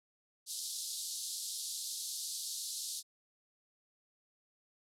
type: band-pass noise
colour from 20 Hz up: pink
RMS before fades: -41 dBFS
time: 0.46-3.03 s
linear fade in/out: 50 ms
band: 3800 to 12000 Hz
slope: 48 dB/octave
effects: none